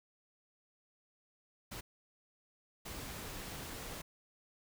pink noise bursts at uneven times, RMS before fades -45 dBFS, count 2, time 1.71-1.81 / 2.85-4.02 s, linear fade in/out 10 ms, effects none

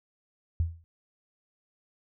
sine tone with exponential decay, 83.2 Hz, E2, 17 cents sharp, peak -20 dBFS, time 0.6-0.84 s, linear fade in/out 0 ms, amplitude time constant 52 ms, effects none

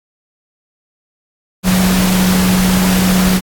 sine tone in noise, 185 Hz, F#3, in tune, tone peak -10 dBFS, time 1.63-3.41 s, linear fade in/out 50 ms, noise pink, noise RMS -17 dBFS, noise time 1.63-3.41 s, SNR +4 dB, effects AAC 64 kbps

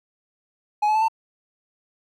triangle tone with pitch steps, 839 / 857.1 / 875.6 / 894.6 Hz, G#5 / A5 / A5 / A5, +17 / -46 / -9 / +28 cents, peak -15 dBFS, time 0.82-1.084 s, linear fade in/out 10 ms, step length 66 ms, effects none

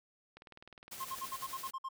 click train, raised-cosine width 0.3 ms, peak -36 dBFS, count 18, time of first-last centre 0.37-1.237 s, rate 19.6 Hz
white noise with tremolo, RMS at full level -45 dBFS, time 0.91-1.71 s, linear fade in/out 10 ms, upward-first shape sine, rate 12 Hz, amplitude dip 35%
triangle tone bursts, 1063 Hz, C6, 27 cents sharp, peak -35 dBFS, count 9, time 1-1.889 s, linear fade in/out 10 ms, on 49 ms, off 56 ms
effects none

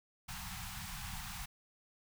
pink band-stop noise, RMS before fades -44 dBFS, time 0.28-1.46 s, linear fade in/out 10 ms, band 210 to 730 Hz, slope 96 dB/octave, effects none

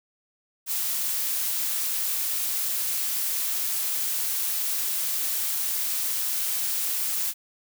blue noise, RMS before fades -27 dBFS, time 0.66-7.34 s, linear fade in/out 50 ms, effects none

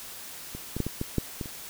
clicks, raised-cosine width 3 ms, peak -24 / -18 / -13 / -17 / -16 / -11 / -19 / -27 dBFS, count 8, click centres 0.55 / 0.766 / 0.803 / 0.866 / 1.014 / 1.183 / 1.412 / 1.458 s, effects white hiss -42 dBFS RMS until 1.69 s

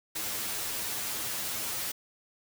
white noise with comb filter, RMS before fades -34 dBFS, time 0.15-1.92 s, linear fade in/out 10 ms, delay 9.4 ms, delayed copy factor +0.85, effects none

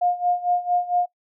sine tone with tremolo, 711 Hz, F5, 31 cents sharp, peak -16 dBFS, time 0.01-1.06 s, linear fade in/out 10 ms, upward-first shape sine, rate 4.4 Hz, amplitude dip 85%, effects noise-tail reverb RT60 0.1 s tail -20 dB re dry

